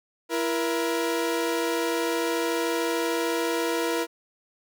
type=tone pair together; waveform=sawtooth; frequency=334.4 / 474.8 Hz; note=E4 / A#4; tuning=+25 / +32 cents; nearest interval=tritone; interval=607 cents; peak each=-23 dBFS; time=0.29-4.07 s; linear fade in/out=50 ms; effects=none